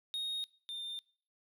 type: tone pair in turn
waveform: triangle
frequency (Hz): 3729 / 3608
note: A#7 / A7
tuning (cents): 0 / +43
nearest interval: minor second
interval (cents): 57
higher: first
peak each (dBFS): -33 / -38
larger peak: first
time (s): 0.14-0.44 / 0.69-0.99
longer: neither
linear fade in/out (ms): 0
effects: noise-tail reverb RT60 0.5 s tail -23 dB re dry